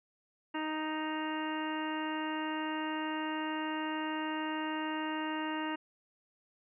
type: harmonic tone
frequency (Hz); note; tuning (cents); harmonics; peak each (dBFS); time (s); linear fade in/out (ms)
311.1; D#4; 0; 1 / 2 / 3 / 4 / 5 / 6 / 7 / 8 / 9; -36 / -45 / -39 / -45 / -45 / -44 / -52 / -55 / -45; 0.54-5.76; 10
effects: none